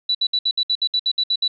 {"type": "tone bursts", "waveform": "sine", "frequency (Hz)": 3951, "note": "B7", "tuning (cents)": 0, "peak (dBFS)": -16, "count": 12, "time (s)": [0.09, 1.479], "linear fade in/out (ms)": 5, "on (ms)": 58, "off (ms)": 63, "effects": []}